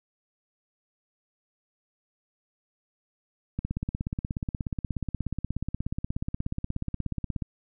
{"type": "click train", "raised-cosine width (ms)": 5, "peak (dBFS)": -17, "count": 65, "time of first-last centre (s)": [3.59, 7.422], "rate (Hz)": 16.7, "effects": []}